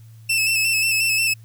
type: tone with vibrato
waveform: sawtooth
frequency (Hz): 2637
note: E7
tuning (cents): 0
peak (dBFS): -14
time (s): 0.29-1.34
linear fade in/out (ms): 10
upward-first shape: square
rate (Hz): 5.6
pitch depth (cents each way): 31
effects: added 112 Hz sine -41 dBFS peak until 1.44 s + white hiss -59 dBFS RMS until 1.44 s